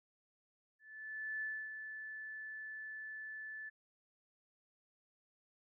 sine tone with ADSR envelope, 1744 Hz, A6, 16 cents flat, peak -37 dBFS, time 0.79-3.7 s, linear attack 630 ms, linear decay 270 ms, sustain -7 dB, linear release 17 ms, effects none

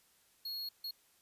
square tone bursts at uneven times, 4313 Hz, C#8, 48 cents flat, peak -39 dBFS, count 2, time 0.45-0.69 / 0.84-0.91 s, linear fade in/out 5 ms, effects white hiss -69 dBFS RMS until 1.21 s + resampled to 32000 Hz

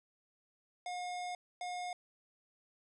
square tone bursts at uneven times, 718 Hz, F5, 48 cents sharp, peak -39 dBFS, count 2, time 0.86-1.35 / 1.61-1.93 s, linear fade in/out 2 ms, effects resampled to 22050 Hz

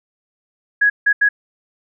sine tone bursts at uneven times, 1667 Hz, G#6, 6 cents sharp, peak -10 dBFS, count 3, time 0.81-0.9 / 1.06-1.13 / 1.21-1.29 s, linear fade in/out 10 ms, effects none

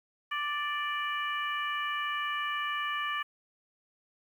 harmonic tone, 587.3 Hz, D5, in tune, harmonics 2 / 3 / 4 / 5, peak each -33 / -35 / -39 / -39 dBFS, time 0.31-3.23 s, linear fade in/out 10 ms, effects 10-bit

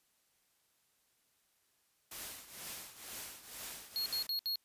white noise with tremolo, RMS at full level -43 dBFS, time 2.11-4.27 s, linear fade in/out 5 ms, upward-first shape triangle, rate 2.1 Hz, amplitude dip 80%
square tone bursts, 4304 Hz, C8, 48 cents sharp, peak -34 dBFS, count 4, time 3.96-4.557 s, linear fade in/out 0 ms, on 99 ms, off 67 ms
effects white hiss -75 dBFS RMS until 4.64 s + resampled to 32000 Hz

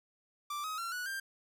45% pulse tone with pitch steps, 1174.7 / 1266.3 / 1365.1 / 1471.5 / 1586.3 Hz, D6 / D#6 / F6 / F#6 / G6, 0 / +30 / -40 / -10 / +20 cents, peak -36 dBFS, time 0.5-1.2 s, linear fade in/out 5 ms, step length 140 ms, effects none

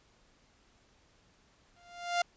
sawtooth tone with exponential growth, 698.5 Hz, F5, in tune, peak -21 dBFS, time 1.76-2.22 s, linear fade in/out 5 ms, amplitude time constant 100 ms, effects pink hiss -66 dBFS RMS until 2.36 s + resampled to 16000 Hz

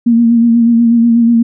sine tone with vibrato, 233.1 Hz, A#3, in tune, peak -5 dBFS, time 0.06-1.43 s, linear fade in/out 10 ms, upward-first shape sine, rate 8.2 Hz, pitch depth 33 cents each way, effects none

